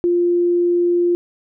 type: tone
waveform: sine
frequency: 349.2 Hz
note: F4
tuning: in tune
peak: -13 dBFS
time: 0.04-1.15 s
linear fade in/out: 0 ms
effects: none

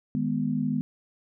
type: chord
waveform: sine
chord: G# minor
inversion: second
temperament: equal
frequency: 155.56 / 207.7 / 246.9 Hz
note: D#3 / G#3 / B3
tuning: 0 / 0 / 0 cents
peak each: -30 / -29 / -27 dBFS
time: 0.15-0.81 s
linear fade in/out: 0 ms
effects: none

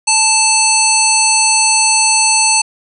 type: harmonic tone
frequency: 880 Hz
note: A5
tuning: in tune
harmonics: 1 / 3 / 5 / 7 / 9 / 10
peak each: -16 / -16 / -16 / -16 / -16 / -16 dBFS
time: 0.07-2.62 s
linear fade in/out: 10 ms
effects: none

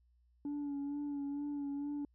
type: tone with vibrato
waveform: sine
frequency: 286.1 Hz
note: D4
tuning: 45 cents flat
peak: -34 dBFS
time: 0.45-2.05 s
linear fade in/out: 2 ms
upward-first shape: sine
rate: 2.2 Hz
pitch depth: 30 cents each way
effects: tanh soft clip ceiling -35 dBFS + added 60 Hz sine -67 dBFS peak until 2.14 s

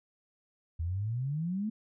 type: exponential sweep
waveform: sine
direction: up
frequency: 78.9 to 223.6 Hz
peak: -30 dBFS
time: 0.79-1.7 s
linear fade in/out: 10 ms
effects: none

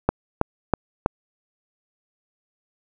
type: click train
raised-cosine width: 1 ms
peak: -3 dBFS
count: 4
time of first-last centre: 0.09-1.061 s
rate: 3.09 Hz
effects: none

